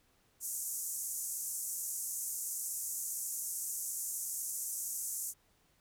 pink band-pass noise, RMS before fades -39 dBFS, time 0.4-5.34 s, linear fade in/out 50 ms, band 6400 to 14000 Hz, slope 48 dB/octave, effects pink hiss -71 dBFS RMS until 5.8 s

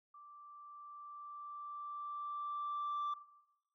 sine tone with level ramp, 1172 Hz, D6, 4 cents flat, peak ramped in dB -54 to -32 dBFS, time 0.14-3.14 s, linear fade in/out 5 ms, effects noise-tail reverb RT60 0.9 s tail -17 dB re dry + tanh soft clip ceiling -34 dBFS

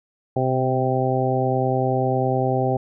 harmonic tone with a mistuned harmonic, 130 Hz, C3, 11 cents flat, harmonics 1 / 2 / 3 / 4 / 5 / 6, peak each -23 / -27 / -25 / -26 / -27 / -25 dBFS, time 0.36-2.77 s, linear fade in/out 5 ms, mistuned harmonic 1, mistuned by -20 cents, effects none

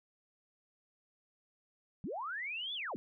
sine linear two-way sweep, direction up then down, 140.1 to 3537 to 143.3 Hz, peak -37 dBFS, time 2.04-2.96 s, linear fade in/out 0 ms, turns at 2.74 s, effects none

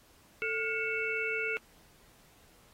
harmonic tone with a mistuned harmonic, 443.3 Hz, A4, 13 cents sharp, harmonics 1 / 3 / 5 / 6, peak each -36 / -36 / -35 / -36 dBFS, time 0.42-1.57 s, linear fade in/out 0 ms, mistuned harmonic 3, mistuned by +120 cents, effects pink hiss -62 dBFS RMS until 2.73 s + AAC 48 kbps

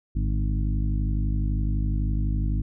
harmonic tone with a mistuned harmonic, 51.91 Hz, G#1, in tune, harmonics 1 / 2 / 3 / 4 / 5 / 6, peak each -23 / -29 / -33 / -35 / -37 / -39 dBFS, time 0.15-2.62 s, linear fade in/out 10 ms, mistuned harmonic 3, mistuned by -68 cents, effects none

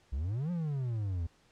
triangle exponential two-way sweep, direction up then down, 60.4 to 180.5 to 80 Hz, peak -29 dBFS, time 0.12-1.27 s, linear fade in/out 10 ms, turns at 0.51 s, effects pink hiss -66 dBFS RMS until 1.51 s + low-pass 7000 Hz 12 dB/octave

